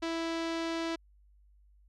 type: tone with low-pass filter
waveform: sawtooth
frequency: 330 Hz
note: E4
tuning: 2 cents sharp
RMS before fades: -34 dBFS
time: 0.02-0.96 s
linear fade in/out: 10 ms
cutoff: 4800 Hz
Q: 1.2
effects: added 50 Hz sine -59 dBFS peak until 1.88 s